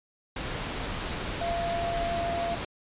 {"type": "tone in noise", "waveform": "sine", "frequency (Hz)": 684, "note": "F5", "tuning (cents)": -36, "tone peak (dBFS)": -28, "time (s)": [1.41, 2.55], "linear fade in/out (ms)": 5, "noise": "pink", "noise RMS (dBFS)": -33, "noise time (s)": [0.36, 2.65], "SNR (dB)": 2, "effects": ["resampled to 8000 Hz"]}